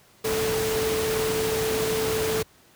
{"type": "tone in noise", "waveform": "sine", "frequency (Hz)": 440, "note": "A4", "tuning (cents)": 0, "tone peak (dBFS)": -24, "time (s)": [0.24, 2.43], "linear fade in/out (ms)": 10, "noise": "pink", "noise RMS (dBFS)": -28, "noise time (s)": [0.24, 2.43], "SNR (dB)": 1, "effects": ["pink hiss -56 dBFS RMS until 2.75 s", "high-pass 80 Hz 12 dB/octave"]}